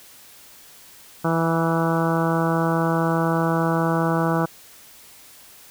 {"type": "harmonic tone with a mistuned harmonic", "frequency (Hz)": 164.81, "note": "E3", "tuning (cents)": 0, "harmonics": [1, 2, 3, 4, 5, 6, 7, 8, 9], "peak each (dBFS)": [-22, -25, -27, -28, -29, -30, -30, -31, -32], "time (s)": [1.24, 4.46], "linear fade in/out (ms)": 10, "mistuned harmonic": 6, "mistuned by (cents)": -21, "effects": ["white hiss -47 dBFS RMS until 5.7 s"]}